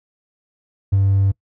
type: tone with ADSR envelope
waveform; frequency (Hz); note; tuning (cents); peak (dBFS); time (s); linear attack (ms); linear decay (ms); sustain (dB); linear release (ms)
triangle; 98; G2; 0; -8; 0.92-1.32; 14; 36; -2; 15
effects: noise-tail reverb RT60 0.1 s tail -24 dB re dry + tanh soft clip ceiling -7 dBFS